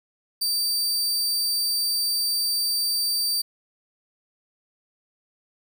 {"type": "tone", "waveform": "sawtooth", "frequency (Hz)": 4646, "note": "D8", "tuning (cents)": -20, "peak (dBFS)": -19, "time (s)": [0.41, 3.42], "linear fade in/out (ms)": 10, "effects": []}